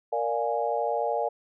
sine chord, Bb dominant seventh, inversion none, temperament equal with one note detuned, 466.2 / 587.3 / 700.5 / 830.6 Hz, Bb4 / D5 / F5 / Ab5, 0 / 0 / +5 / 0 cents, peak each -30 dBFS, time 0.12-1.29 s, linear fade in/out 10 ms, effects none

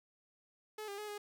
sawtooth tone with pitch steps, 428.5 / 401.3 / 421.6 / 413.9 Hz, A4 / G4 / G#4 / G#4, -46 / +41 / +26 / -6 cents, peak -38 dBFS, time 0.78-1.18 s, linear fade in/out 5 ms, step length 100 ms, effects 11-bit

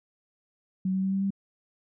sine tone with pitch steps, 187.9 / 189.97 / 192.07 / 194.19 / 196.33 Hz, F#3 / F#3 / G3 / G3 / G3, +27 / +46 / -35 / -16 / +3 cents, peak -24 dBFS, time 0.85-1.305 s, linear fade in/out 5 ms, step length 91 ms, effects none

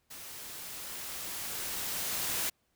white noise with level ramp, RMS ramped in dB -46 to -32 dBFS, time 0.1-2.5 s, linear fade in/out 10 ms, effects pink hiss -75 dBFS RMS until 2.75 s

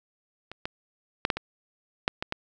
clicks, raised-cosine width 0.3 ms, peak -23 / -15 / -7 / -7 / -15 / -6 / -14 / -13 dBFS, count 8, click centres 0.516 / 0.655 / 1.251 / 1.302 / 1.37 / 2.079 / 2.225 / 2.324 s, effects none

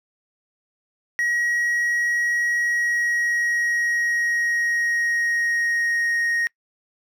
triangle tone with pitch glide, 1904 to 1869.1 Hz, A#6 to A#6, +36 to +4 cents, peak -18 dBFS, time 1.19-6.47 s, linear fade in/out 0 ms, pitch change -32 cents, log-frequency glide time 2.57-6.2 s, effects noise-tail reverb RT60 0.1 s tail -24 dB re dry

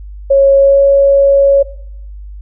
sine tone with pitch glide, 550 to 555.4 Hz, C#5 to C#5, -14 to +3 cents, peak -4 dBFS, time 0.3-1.63 s, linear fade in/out 10 ms, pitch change +17 cents, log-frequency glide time 0.56-0.81 s, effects noise-tail reverb RT60 0.7 s tail -18 dB re dry + added 50 Hz sine -26 dBFS peak until 2.41 s

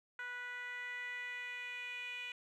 10% pulse tone with band-pass filter sweep, 491.5 Hz, B4, 8 cents flat, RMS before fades -44 dBFS, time 0.19-2.32 s, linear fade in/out 2 ms, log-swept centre 1600 to 2600 Hz, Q 4.5, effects none

